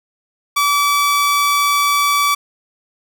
sawtooth tone, 1151 Hz, D6, 35 cents flat, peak -9 dBFS, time 0.56-2.35 s, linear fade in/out 10 ms, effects none

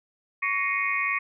sine tone cluster, 1123 / 1875 / 2120 / 2223 / 2475 Hz, C#6 / A#6 / C7 / C#7 / D#7, +22 / +10 / +22 / +4 / -10 cents, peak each -30 dBFS, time 0.42-1.19 s, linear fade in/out 10 ms, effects none

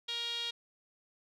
sawtooth tone with band-pass filter, 470.1 Hz, A#4, 15 cents sharp, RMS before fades -37 dBFS, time 0.08-0.51 s, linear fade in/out 10 ms, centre 3500 Hz, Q 7.8, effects none

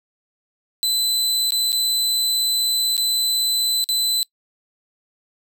sawtooth tone with dropouts, 4021 Hz, B7, 30 cents sharp, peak -15 dBFS, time 0.83-4.23 s, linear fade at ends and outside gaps 0 ms, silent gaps 1.506-1.521 / 1.72-1.728 / 2.967-2.978 / 3.841-3.889 s, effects noise-tail reverb RT60 0.1 s tail -24 dB re dry

